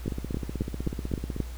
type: two click trains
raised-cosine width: 3 ms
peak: -19 / -14 dBFS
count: 22 / 6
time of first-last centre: 0.06-1.364 / 0.08-1.403 s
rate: 16.1 / 3.78 Hz
effects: added 60 Hz sine -35 dBFS peak until 1.57 s + pink hiss -49 dBFS RMS until 1.57 s